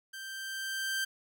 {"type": "tone with level ramp", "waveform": "sawtooth", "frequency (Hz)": 1568, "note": "G6", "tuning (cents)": 0, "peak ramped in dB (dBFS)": [-38, -26], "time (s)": [0.13, 1.05], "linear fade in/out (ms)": 10, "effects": []}